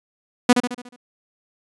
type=tone with echo; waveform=sawtooth; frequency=245.8 Hz; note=B3; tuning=8 cents flat; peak=-5 dBFS; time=0.49-0.53 s; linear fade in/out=5 ms; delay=72 ms; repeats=6; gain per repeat=-6 dB; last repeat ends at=0.962 s; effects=resampled to 24000 Hz